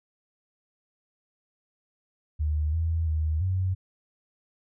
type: tone with pitch steps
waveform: sine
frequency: 76 / 81.9 / 78.2 / 93.2 Hz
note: D#2 / E2 / D#2 / F#2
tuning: -40 / -11 / +9 / +13 cents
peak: -23 dBFS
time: 2.39-3.75 s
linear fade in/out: 20 ms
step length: 340 ms
effects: none